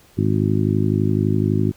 harmonic tone, 51.91 Hz, G#1, in tune, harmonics 2 / 3 / 4 / 5 / 6 / 7, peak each -20 / -22 / -23 / -24 / -25 / -25 dBFS, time 0.17-1.72 s, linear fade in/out 20 ms, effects pink hiss -52 dBFS RMS until 1.76 s

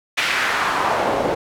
pink noise with band-pass filter sweep, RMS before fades -20 dBFS, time 0.17-1.35 s, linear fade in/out 10 ms, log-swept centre 2400 to 510 Hz, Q 1.6, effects none

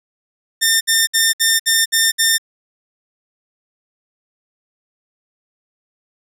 10% pulse tone bursts, 1807 Hz, A6, 46 cents sharp, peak -3 dBFS, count 7, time 0.61-2.382 s, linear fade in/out 20 ms, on 200 ms, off 62 ms, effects none

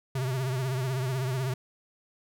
square tone with vibrato, 130 Hz, C3, 11 cents flat, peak -28 dBFS, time 0.15-1.54 s, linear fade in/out 5 ms, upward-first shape triangle, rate 16 Hz, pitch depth 100 cents each way, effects none

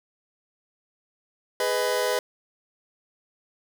sawtooth chord, G# minor, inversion none, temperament just, 415.3 / 498.4 / 623 Hz, G#4 / B4 / D#5, 0 / +16 / +2 cents, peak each -25 / -21 / -24 dBFS, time 1.6-2.19 s, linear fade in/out 2 ms, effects none

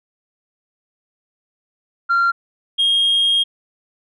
sine tone pair in turn, 1381 / 3245 Hz, F6 / G#7, -20 / -41 cents, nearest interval octave + minor third, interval 1479 cents, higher second, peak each -11 dBFS, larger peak neither, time 2.09-2.32 / 2.78-3.44 s, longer second, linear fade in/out 20 ms, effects tanh soft clip ceiling -11 dBFS

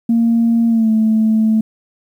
sine tone with pitch glide, 231.1 to 219.6 Hz, A#3 to A3, -15 to -3 cents, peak -9 dBFS, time 0.09-1.61 s, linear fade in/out 5 ms, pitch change -88 cents, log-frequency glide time 0.68-0.9 s, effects tanh soft clip ceiling -6 dBFS + 8-bit

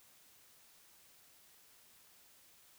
silence, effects white hiss -64 dBFS RMS until 2.78 s

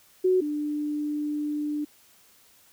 sine tone pair in turn, 370 / 297.1 Hz, F#4 / D4, 0 / +20 cents, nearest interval major third, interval 380 cents, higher first, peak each -18 / -26 dBFS, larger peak first, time 0.24-0.41 / 0.41-1.85 s, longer second, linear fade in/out 10 ms, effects white hiss -58 dBFS RMS until 2.72 s

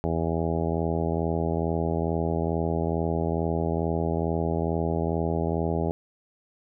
harmonic tone, 82.3 Hz, E2, 2 cents flat, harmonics 1 / 2 / 3 / 4 / 5 / 6 / 7 / 8 / 9 / 10, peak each -30 / -29 / -33 / -33 / -31 / -36 / -36 / -35 / -39 / -37 dBFS, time 0.04-5.91 s, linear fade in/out 0 ms, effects none

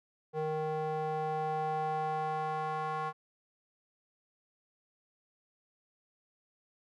square tone with band-pass filter sweep, 155.56 Hz, D#3, in tune, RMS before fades -34 dBFS, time 0.33-3.13 s, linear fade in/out 50 ms, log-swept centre 580 to 1000 Hz, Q 3.2, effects none

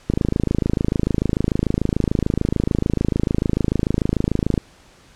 click train, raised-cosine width 3 ms, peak -5 dBFS, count 121, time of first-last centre 0.1-4.578 s, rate 26.8 Hz, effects pink hiss -50 dBFS RMS until 5.15 s + low-pass 8000 Hz 12 dB/octave

